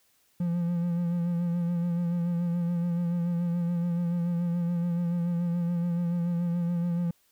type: tone with vibrato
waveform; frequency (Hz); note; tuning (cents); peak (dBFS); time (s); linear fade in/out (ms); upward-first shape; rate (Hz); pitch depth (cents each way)
triangle; 172.5; F3; -21; -23; 0.4-7.11; 5; sine; 7; 34
effects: white hiss -67 dBFS RMS until 7.31 s